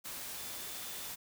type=tone in noise; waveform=sine; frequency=3520 Hz; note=A7; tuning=in tune; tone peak=-54 dBFS; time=0.36-1.12 s; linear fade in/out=20 ms; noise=white; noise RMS=-43 dBFS; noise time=0.04-1.16 s; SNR=-14 dB; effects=none